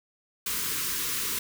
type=band-stop noise; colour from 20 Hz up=white; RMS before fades=-30 dBFS; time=0.46-1.39 s; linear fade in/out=5 ms; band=490 to 960 Hz; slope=96 dB/octave; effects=none